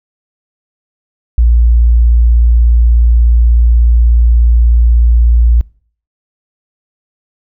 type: tone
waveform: sine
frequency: 58.27 Hz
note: A#1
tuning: in tune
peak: -4 dBFS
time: 1.38-5.61 s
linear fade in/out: 0 ms
effects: noise-tail reverb RT60 0.5 s tail -24 dB re dry